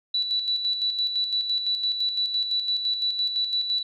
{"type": "tone with tremolo", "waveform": "sine", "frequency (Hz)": 3951, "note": "B7", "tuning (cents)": 0, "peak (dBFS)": -21, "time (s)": [0.14, 3.83], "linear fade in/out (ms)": 5, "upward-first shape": "square", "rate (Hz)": 5.9, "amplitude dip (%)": 50, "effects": []}